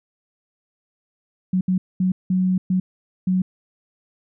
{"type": "tone bursts at uneven times", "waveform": "sine", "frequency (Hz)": 185, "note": "F#3", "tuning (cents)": 0, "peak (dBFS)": -16, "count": 6, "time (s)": [[1.53, 1.61], [1.68, 1.78], [2, 2.12], [2.3, 2.58], [2.7, 2.8], [3.27, 3.42]], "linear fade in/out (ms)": 5, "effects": []}